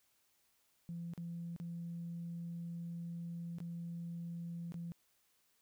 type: tone with dropouts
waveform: sine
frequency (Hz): 170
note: F3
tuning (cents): -46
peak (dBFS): -40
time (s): 0.89-4.92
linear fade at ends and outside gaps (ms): 0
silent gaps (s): 1.136-1.177 / 1.563-1.6 / 3.585-3.603 / 4.721-4.742
effects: tanh soft clip ceiling -36 dBFS + white hiss -75 dBFS RMS until 5.61 s